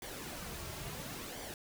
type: noise with flanger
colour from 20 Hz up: pink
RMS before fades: -44 dBFS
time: 0.02-1.54 s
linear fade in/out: 2 ms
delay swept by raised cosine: 0.75 to 4.15 ms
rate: 0.72 Hz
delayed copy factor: -0.55
effects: none